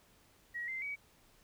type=tone with pitch steps; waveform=sine; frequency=1906 / 2079 / 2267 Hz; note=A#6 / C7 / C#7; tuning=+38 / -12 / +38 cents; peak=-37 dBFS; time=0.54-0.96 s; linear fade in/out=20 ms; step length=140 ms; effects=pink hiss -66 dBFS RMS until 1.43 s